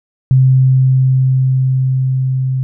sine tone with level ramp, 130.8 Hz, C3, in tune, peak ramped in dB -5 to -13 dBFS, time 0.31-2.63 s, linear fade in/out 0 ms, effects none

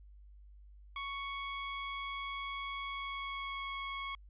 20% pulse tone with pitch glide, 1110 to 1101.7 Hz, C#6 to C#6, +2 to -11 cents, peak -33 dBFS, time 0.96-4.15 s, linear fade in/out 2 ms, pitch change -13 cents, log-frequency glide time 2.86-3.72 s, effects added 50 Hz sine -53 dBFS peak until 4.29 s + resampled to 8000 Hz

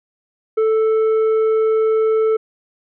triangle tone with tanh clipping, 440 Hz, A4, in tune, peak -14 dBFS, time 0.57-2.37 s, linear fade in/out 10 ms, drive 10 dB, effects none

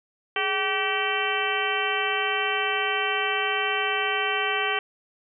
harmonic tone with a mistuned harmonic, 385.6 Hz, G4, 28 cents flat, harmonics 1 / 2 / 3 / 4 / 5 / 6 / 7 / 8, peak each -31 / -31 / -31 / -31 / -31 / -31 / -31 / -31 dBFS, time 0.36-4.79 s, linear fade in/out 2 ms, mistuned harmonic 1, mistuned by +140 cents, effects none

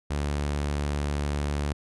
sawtooth tone, 72.6 Hz, D2, 19 cents flat, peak -22 dBFS, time 0.1-1.73 s, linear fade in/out 10 ms, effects resampled to 24000 Hz

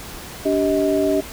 sine tone cluster, 289.2 / 389.6 / 631 Hz, D4 / G4 / D#5, -27 / -11 / +24 cents, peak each -20 dBFS, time 0.45-1.21 s, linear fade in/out 10 ms, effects pink hiss -35 dBFS RMS until 1.32 s

